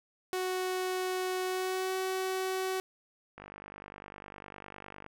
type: tone with pitch glide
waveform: sawtooth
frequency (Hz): 370 to 376.5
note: F#4 to F#4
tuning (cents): 0 to +30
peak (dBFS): -27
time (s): 0.33-2.8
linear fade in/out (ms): 0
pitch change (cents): +30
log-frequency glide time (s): 1.45-1.94
type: click train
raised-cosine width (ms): 0.5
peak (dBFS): -30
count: 85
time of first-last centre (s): 3.38-5.063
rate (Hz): 49.9
effects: none